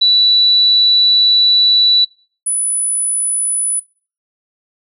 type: tone pair in turn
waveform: sine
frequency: 3951 / 9956 Hz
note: B7 / D#9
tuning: 0 / 0 cents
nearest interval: octave + major third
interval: 1600 cents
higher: second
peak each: -7 / -13 dBFS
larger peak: first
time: 0.01-2.05 / 2.46-3.8 s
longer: first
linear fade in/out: 10 ms
effects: noise-tail reverb RT60 0.4 s tail -23 dB re dry